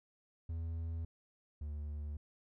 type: tone pair in turn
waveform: triangle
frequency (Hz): 82.41 / 74.16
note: E2 / D2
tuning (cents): 0 / +17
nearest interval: major second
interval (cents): 183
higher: first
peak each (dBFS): -35 / -37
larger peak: first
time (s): 0.49-1.05 / 1.61-2.17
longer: neither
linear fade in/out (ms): 5
effects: none